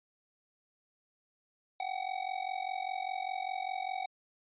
square tone with amplitude modulation, 755 Hz, F#5, 35 cents sharp, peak -31 dBFS, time 1.8-4.06 s, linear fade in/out 2 ms, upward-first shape sine, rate 45 Hz, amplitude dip 90%, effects resampled to 8000 Hz

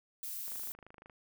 violet noise, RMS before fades -41 dBFS, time 0.23-0.72 s, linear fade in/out 0 ms
click train, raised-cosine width 0.5 ms, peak -38 dBFS, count 17, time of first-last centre 0.48-1.098 s, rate 25.9 Hz
effects none

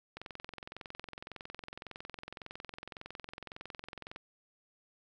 click train, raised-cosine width 0.3 ms, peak -27 dBFS, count 88, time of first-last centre 0.17-4.161 s, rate 21.8 Hz, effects none

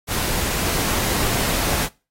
pink noise, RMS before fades -22 dBFS, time 0.07-1.89 s, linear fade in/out 50 ms, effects noise-tail reverb RT60 0.3 s tail -22 dB re dry + AAC 48 kbps

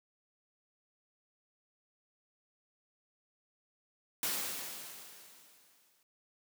white noise with exponential decay, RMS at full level -33 dBFS, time 4.23-6.03 s, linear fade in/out 1 ms, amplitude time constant 390 ms, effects high-pass 150 Hz 12 dB/octave

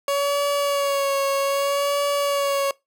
30% pulse tone with vibrato, 561 Hz, C#5, 21 cents sharp, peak -17 dBFS, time 0.08-2.71 s, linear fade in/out 2 ms, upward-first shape sine, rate 0.63 Hz, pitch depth 30 cents each way, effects noise-tail reverb RT60 0.2 s tail -23 dB re dry

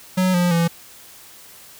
square tone with pitch steps, 185 / 176.65 / 168.67 Hz, F#3 / F3 / E3, 0 / +20 / +40 cents, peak -16 dBFS, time 0.17-0.68 s, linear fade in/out 10 ms, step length 170 ms, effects white hiss -44 dBFS RMS until 1.79 s

